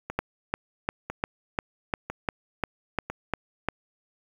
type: two click trains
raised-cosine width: 0.5 ms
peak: -10 / -17 dBFS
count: 11 / 4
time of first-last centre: 0.19-3.687 / 0.1-3.1 s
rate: 2.86 / 1 Hz
effects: 7-bit